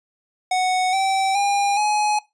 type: tone with pitch steps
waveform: square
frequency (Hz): 740 / 772.3 / 806 / 841.2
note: F#5 / G5 / G5 / G#5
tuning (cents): 0 / -26 / +48 / +22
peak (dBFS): -18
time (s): 0.51-2.19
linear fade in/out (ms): 5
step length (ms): 420
effects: noise-tail reverb RT60 0.2 s tail -19 dB re dry + resampled to 22050 Hz